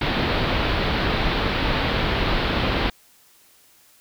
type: low-pass noise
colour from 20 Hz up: pink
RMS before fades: -22 dBFS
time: 0.01-2.9 s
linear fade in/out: 5 ms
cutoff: 4300 Hz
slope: 48 dB/octave
effects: white hiss -55 dBFS RMS until 4 s